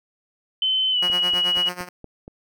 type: tone with pitch glide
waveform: sine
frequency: 3060 to 2913 Hz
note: G7 to F#7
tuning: -42 to -28 cents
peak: -18 dBFS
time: 0.62-1.69 s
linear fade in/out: 2 ms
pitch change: -86 cents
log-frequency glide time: 0.91-1 s
type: tone with tremolo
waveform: 5% pulse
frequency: 178.9 Hz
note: F3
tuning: 42 cents sharp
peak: -16 dBFS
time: 1.02-1.89 s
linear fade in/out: 5 ms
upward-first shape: sine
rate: 9.2 Hz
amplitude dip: 85%
type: click train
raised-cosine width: 2 ms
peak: -25 dBFS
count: 6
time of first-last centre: 1.1-2.279 s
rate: 4.24 Hz
effects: none